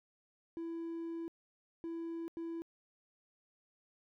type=tone bursts at uneven times; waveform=triangle; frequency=332.5 Hz; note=E4; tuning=15 cents sharp; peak=-36 dBFS; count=3; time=0.57-1.28 / 1.84-2.28 / 2.37-2.62 s; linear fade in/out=0 ms; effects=tanh soft clip ceiling -32 dBFS

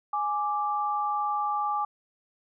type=tone pair together; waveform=sine; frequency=832.4 / 1174.7 Hz; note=G#5 / D6; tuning=+4 / 0 cents; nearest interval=tritone; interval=596 cents; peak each=-28 dBFS; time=0.13-1.85 s; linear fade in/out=5 ms; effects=none

